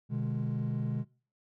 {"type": "chord", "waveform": "triangle", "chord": "G# diminished", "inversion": "first", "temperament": "just", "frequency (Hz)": [124.59, 149.51, 207.7], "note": ["B2", "D3", "G#3"], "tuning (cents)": [16, 31, 0], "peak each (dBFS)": [-30, -33, -33], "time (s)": [0.09, 1.05], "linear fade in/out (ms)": 50, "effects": ["noise-tail reverb RT60 0.4 s tail -23 dB re dry", "tanh soft clip ceiling -22 dBFS"]}